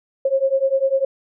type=beating tone pair; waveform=sine; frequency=533 / 543 Hz; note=C5 / C#5; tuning=+32 / -36 cents; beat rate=10 Hz; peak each=-19 / -18 dBFS; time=0.25-1.05 s; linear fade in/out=5 ms; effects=none